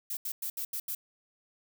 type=noise bursts at uneven times; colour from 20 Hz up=violet; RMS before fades=-35 dBFS; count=6; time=0.1-0.17 / 0.25-0.32 / 0.42-0.5 / 0.57-0.65 / 0.73-0.8 / 0.88-0.95 s; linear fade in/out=5 ms; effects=none